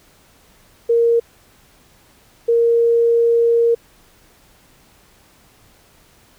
sine tone bursts at uneven times, 466.2 Hz, A#4, in tune, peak -11 dBFS, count 2, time 0.89-1.2 / 2.48-3.75 s, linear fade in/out 10 ms, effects pink hiss -52 dBFS RMS until 6.38 s

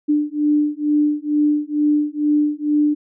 sine beating tone pair, 296.2 / 298.4 Hz, D4 / D4, +15 / +28 cents, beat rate 2.2 Hz, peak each -18 dBFS, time 0.08-2.95 s, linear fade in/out 20 ms, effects none

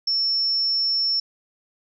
sine tone, 5400 Hz, E8, 41 cents sharp, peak -19 dBFS, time 0.07-1.2 s, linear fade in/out 5 ms, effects none

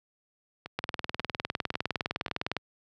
two click trains, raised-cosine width 0.3 ms, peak -22 / -13 dBFS, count 4 / 36, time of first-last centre 0.66-2.282 / 0.79-2.567 s, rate 1.85 / 19.7 Hz, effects high-pass 80 Hz 12 dB/octave

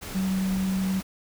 sine tone in noise, 189.7 Hz, F#3, 43 cents sharp, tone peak -23 dBFS, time 0.14-1.01 s, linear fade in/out 20 ms, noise pink, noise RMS -37 dBFS, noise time 0.01-1.03 s, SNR +11 dB, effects none

